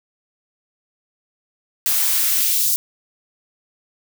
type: noise with high-pass filter sweep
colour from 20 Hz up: blue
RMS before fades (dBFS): -18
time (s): 1.86-2.76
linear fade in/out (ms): 0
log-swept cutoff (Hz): 410 to 5600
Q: 1
effects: none